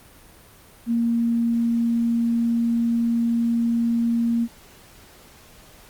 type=tone; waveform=sine; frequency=233.1 Hz; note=A#3; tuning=in tune; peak=-18 dBFS; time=0.86-4.48 s; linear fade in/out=50 ms; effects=pink hiss -49 dBFS RMS until 5.89 s + Opus 32 kbps